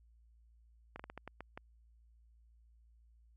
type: slowing click train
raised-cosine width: 0.5 ms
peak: -30 dBFS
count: 8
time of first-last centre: 0.96-1.575 s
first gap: 35 ms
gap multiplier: 1.3
effects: added 57 Hz sine -62 dBFS peak until 3.36 s